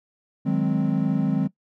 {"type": "chord", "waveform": "triangle", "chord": "Ab dominant seventh", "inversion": "second", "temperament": "equal", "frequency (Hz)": [155.56, 185, 207.7, 261.6], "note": ["Eb3", "Gb3", "Ab3", "C4"], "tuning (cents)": [0, 0, 0, 0], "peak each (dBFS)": -23, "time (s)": [0.45, 1.48], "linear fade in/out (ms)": 20, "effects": ["noise-tail reverb RT60 0.1 s tail -19 dB re dry", "tanh soft clip ceiling -8 dBFS"]}